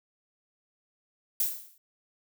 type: noise with exponential decay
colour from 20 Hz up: violet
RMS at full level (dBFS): -24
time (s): 1.4-1.78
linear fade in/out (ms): 2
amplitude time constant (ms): 82
effects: none